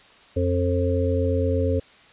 harmonic tone, 88.6 Hz, F2, 25 cents sharp, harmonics 1 / 3 / 5 / 6, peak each -22 / -27 / -26 / -26 dBFS, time 0.36-1.8 s, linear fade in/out 10 ms, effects white hiss -51 dBFS RMS until 2.12 s + resampled to 8000 Hz

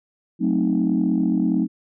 sine chord, F# diminished seventh, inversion none, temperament equal with one note detuned, 184.46 / 220 / 261.6 / 311.1 Hz, F#3 / A3 / C4 / Eb4, -5 / 0 / 0 / 0 cents, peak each -22 dBFS, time 0.39-1.68 s, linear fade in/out 50 ms, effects tanh soft clip ceiling -10 dBFS

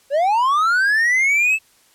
triangle linear sweep, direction up, 532 to 2646 Hz, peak -12 dBFS, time 0.1-1.59 s, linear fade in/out 50 ms, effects white hiss -55 dBFS RMS until 1.94 s + low-pass 12000 Hz 12 dB/octave

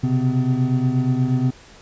triangle tone cluster, 126.2 / 134.6 / 253.4 Hz, B2 / C3 / B3, +38 / +49 / +45 cents, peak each -19 dBFS, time 0.03-1.51 s, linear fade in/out 10 ms, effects pink hiss -46 dBFS RMS until 1.81 s + resampled to 16000 Hz

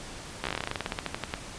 slowing click train, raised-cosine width 0.3 ms, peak -13 dBFS, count 21, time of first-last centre 0.44-1.339 s, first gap 14 ms, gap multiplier 1.11, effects pink hiss -42 dBFS RMS until 1.58 s + resampled to 22050 Hz

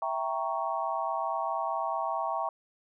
sine chord, E diminished seventh, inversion none, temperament equal, 659.3 / 784 / 932.3 / 1108.7 Hz, E5 / G5 / Bb5 / Db6, 0 / 0 / 0 / 0 cents, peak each -34 dBFS, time 0.02-2.49 s, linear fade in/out 2 ms, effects none

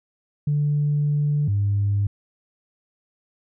sine tone pair in turn, 146.83 / 101.17 Hz, D3 / G#2, 0 / -45 cents, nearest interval tritone, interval 645 cents, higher first, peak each -17 / -17 dBFS, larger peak neither, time 0.47-1.48 / 1.48-2.07 s, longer first, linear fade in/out 5 ms, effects tanh soft clip ceiling -14 dBFS

